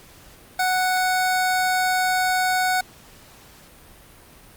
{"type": "tone", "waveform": "25% pulse", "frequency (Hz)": 740, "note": "F#5", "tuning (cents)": 0, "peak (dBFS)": -15, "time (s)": [0.59, 2.81], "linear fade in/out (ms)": 5, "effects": ["pink hiss -48 dBFS RMS until 4.56 s", "Opus 48 kbps"]}